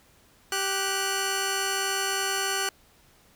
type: tone pair together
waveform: 10% pulse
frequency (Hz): 390.3 / 1478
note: G4 / F#6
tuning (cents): -8 / -2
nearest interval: octave + major seventh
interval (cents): 2306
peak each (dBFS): -20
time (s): 0.52-2.69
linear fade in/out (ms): 2
effects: pink hiss -59 dBFS RMS until 3.35 s